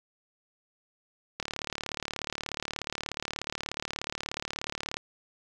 click train, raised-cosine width 0.2 ms, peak -15 dBFS, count 132, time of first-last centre 1.4-4.969 s, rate 36.7 Hz, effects none

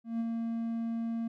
triangle tone with ADSR envelope, 229.4 Hz, A#3, 28 cents flat, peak -26 dBFS, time 0.04-1.28 s, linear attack 160 ms, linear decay 28 ms, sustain -3 dB, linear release 7 ms, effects none

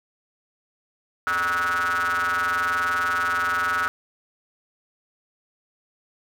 square ring-modulated tone, 86.9 Hz, F2, 8 cents flat, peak -19 dBFS, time 1.27-3.88 s, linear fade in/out 0 ms, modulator 1380 Hz, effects none

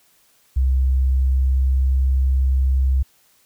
sine tone with pitch glide, 65.3 to 65.91 Hz, C2 to C2, -3 to +13 cents, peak -14 dBFS, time 0.56-3.03 s, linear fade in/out 10 ms, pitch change +16 cents, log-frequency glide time 0.71-2 s, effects white hiss -58 dBFS RMS until 3.45 s

